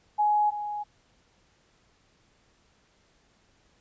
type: tone pair in turn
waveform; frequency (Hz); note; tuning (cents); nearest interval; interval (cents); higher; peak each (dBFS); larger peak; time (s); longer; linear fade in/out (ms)
sine; 838 / 833.2; G#5 / G#5; +15 / +5; unison; 10; first; -20 / -30; first; 0.18-0.51 / 0.51-0.84; neither; 20
effects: pink hiss -65 dBFS RMS until 3.8 s + resampled to 16000 Hz